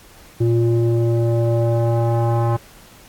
square tone with low-pass filter sweep, 116.54 Hz, A#2, in tune, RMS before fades -17 dBFS, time 0.4-2.57 s, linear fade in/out 10 ms, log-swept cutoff 330 to 970 Hz, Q 2.7, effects pink hiss -46 dBFS RMS until 3.08 s + AAC 64 kbps

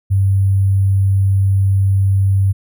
sine tone with sample-and-hold, 97.3 Hz, G2, 12 cents flat, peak -10 dBFS, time 0.1-2.53 s, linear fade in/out 20 ms, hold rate 11025 Hz, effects none

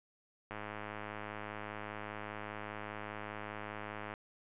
click train, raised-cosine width 0.5 ms, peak -27 dBFS, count 382, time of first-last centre 0.51-4.139 s, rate 105 Hz, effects resampled to 8000 Hz

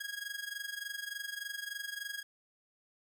sawtooth tone with amplitude modulation, 1645 Hz, G#6, 17 cents flat, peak -32 dBFS, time 0-2.23 s, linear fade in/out 10 ms, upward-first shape sine, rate 23.4 Hz, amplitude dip 80%, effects none

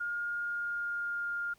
sine tone with pitch glide, 1419 to 1407.6 Hz, F6 to F6, +27 to +13 cents, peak -32 dBFS, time 0-1.54 s, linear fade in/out 10 ms, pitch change -14 cents, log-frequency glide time 0.41-1.36 s, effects pink hiss -66 dBFS RMS until 1.58 s

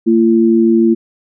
sine tone pair together, 227 / 340 Hz, A#3 / F4, -46 / -46 cents, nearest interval perfect fifth, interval 700 cents, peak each -10 dBFS, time 0.06-0.95 s, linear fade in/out 20 ms, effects none

